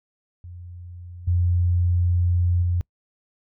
sine tone with level steps, 88 Hz, F2, 14 cents sharp, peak -36 / -17 / -19 dBFS, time 0.44-2.81 s, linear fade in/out 0 ms, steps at 1.27 / 2.62 s, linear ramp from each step 10 ms, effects noise-tail reverb RT60 0.1 s tail -26 dB re dry

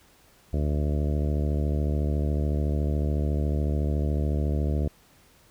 harmonic tone, 73.9 Hz, D2, 11 cents sharp, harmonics 1 / 2 / 3 / 4 / 5 / 6 / 7 / 8 / 9, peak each -24 / -30 / -34 / -36 / -38 / -40 / -41 / -42 / -43 dBFS, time 0.53-4.88 s, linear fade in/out 5 ms, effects pink hiss -58 dBFS RMS until 5.5 s

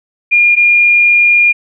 sine tone pair in turn, 2416 / 2416 Hz, D7 / D7, +48 / +48 cents, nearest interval unison, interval 0 cents, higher neither, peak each -5 / -5 dBFS, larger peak neither, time 0.31-0.56 / 0.56-1.53 s, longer second, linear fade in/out 20 ms, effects none

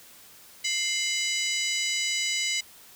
harmonic tone with a mistuned harmonic, 990 Hz, B5, 4 cents sharp, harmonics 2 / 3 / 4 / 5 / 6 / 7 / 8, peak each -30 / -32 / -33 / -34 / -35 / -35 / -36 dBFS, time 0.64-2.61 s, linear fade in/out 10 ms, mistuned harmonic 2, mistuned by +100 cents, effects white hiss -51 dBFS RMS until 2.95 s

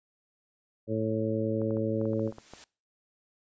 harmonic tone, 110.2 Hz, A2, 3 cents sharp, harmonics 1 / 2 / 3 / 4 / 5, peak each -33 / -33 / -33 / -33 / -33 dBFS, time 0.87-2.32 s, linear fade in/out 50 ms
clicks, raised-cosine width 1 ms, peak -30 dBFS, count 11, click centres 1.617 / 1.708 / 1.77 / 2.014 / 2.055 / 2.133 / 2.195 / 2.276 / 2.324 / 2.384 / 2.536 s
white noise with exponential growth, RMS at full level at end -47 dBFS, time 1.76-2.64 s, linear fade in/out 0 ms, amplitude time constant 190 ms
effects noise-tail reverb RT60 0.4 s tail -24 dB re dry + resampled to 16000 Hz

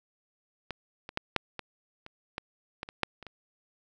clicks, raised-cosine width 0.3 ms, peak -19 / -24 / -13 / -8 / -20 / -28 / -18 / -19 / -25 / -9 / -29 / -27 dBFS, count 12, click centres 0.707 / 1.091 / 1.174 / 1.363 / 1.593 / 2.064 / 2.381 / 2.831 / 2.889 / 3.033 / 3.227 / 3.267 s, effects none

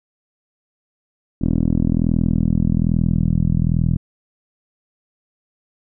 10% pulse tone with low-pass filter sweep, 41.2 Hz, E1, in tune, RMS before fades -17 dBFS, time 1.41-3.97 s, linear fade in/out 10 ms, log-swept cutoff 290 to 160 Hz, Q 1.9, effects none

